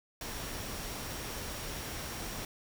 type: tone in noise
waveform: sine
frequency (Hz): 5610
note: F8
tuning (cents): +7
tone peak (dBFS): -51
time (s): 0.21-2.45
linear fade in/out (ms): 2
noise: pink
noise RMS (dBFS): -40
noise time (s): 0.21-2.45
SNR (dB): -14
effects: none